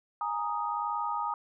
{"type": "chord", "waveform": "sine", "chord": "Ab suspended second", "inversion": "none", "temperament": "equal", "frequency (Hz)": [830.6, 932.3, 1244.5], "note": ["Ab5", "Bb5", "Eb6"], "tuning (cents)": [0, 0, 0], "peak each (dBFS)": [-35, -33, -33], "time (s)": [0.21, 1.34], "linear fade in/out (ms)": 2, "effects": []}